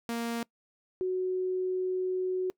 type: tone pair in turn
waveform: sawtooth / sine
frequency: 233.1 / 370 Hz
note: A#3 / F#4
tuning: 0 / 0 cents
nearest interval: minor sixth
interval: 800 cents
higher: second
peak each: -27 dBFS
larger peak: neither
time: 0.09-0.43 / 1.01-2.5 s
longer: second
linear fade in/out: 0 ms
effects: noise-tail reverb RT60 0.1 s tail -23 dB re dry